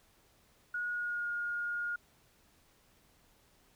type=tone with pitch glide; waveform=sine; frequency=1449 to 1425.8 Hz; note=F#6 to F6; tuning=-37 to +35 cents; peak=-33 dBFS; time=0.74-1.96 s; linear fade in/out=5 ms; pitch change=-28 cents; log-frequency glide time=0.9-1.28 s; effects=pink hiss -67 dBFS RMS until 3.75 s